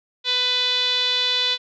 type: tone with low-pass filter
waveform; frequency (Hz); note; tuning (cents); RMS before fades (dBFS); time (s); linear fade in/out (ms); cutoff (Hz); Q
5% pulse; 498.1; B4; +15; -21; 0.24-1.58; 50; 3700; 8
effects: none